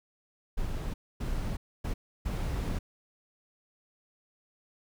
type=noise bursts at uneven times; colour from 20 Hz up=brown; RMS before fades=-32 dBFS; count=4; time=0.57-0.94 / 1.2-1.57 / 1.84-1.94 / 2.25-2.79 s; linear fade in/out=10 ms; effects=none